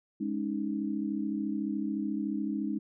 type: chord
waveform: sine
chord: Ab suspended fourth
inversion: none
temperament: equal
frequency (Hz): 207.7 / 277.2 / 311.1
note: Ab3 / Db4 / Eb4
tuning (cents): 0 / 0 / 0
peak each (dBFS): -33 / -35 / -34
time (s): 0.2-2.79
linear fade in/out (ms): 10
effects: none